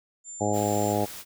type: tone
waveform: sine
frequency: 7200 Hz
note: A8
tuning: 39 cents sharp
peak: -37 dBFS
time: 0.24-0.96 s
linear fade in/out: 50 ms
type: harmonic tone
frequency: 103.83 Hz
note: G#2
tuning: in tune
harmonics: 1 / 2 / 3 / 4 / 5 / 6 / 7 / 8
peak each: -31 / -31 / -31 / -31 / -31 / -31 / -31 / -31 dBFS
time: 0.4-1.06 s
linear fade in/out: 20 ms
type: noise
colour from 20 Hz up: white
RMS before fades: -40 dBFS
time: 0.52-1.25 s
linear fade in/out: 50 ms
effects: none